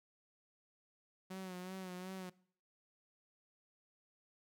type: tone with vibrato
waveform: sawtooth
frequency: 185 Hz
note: F#3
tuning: in tune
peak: -40 dBFS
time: 1.3-2.3 s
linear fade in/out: 10 ms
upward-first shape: sine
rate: 2.7 Hz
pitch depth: 47 cents each way
effects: noise-tail reverb RT60 0.6 s tail -22 dB re dry